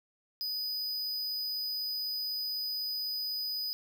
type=tone; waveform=square; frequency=4978 Hz; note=D#8; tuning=in tune; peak=-33 dBFS; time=0.41-3.73 s; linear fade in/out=0 ms; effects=none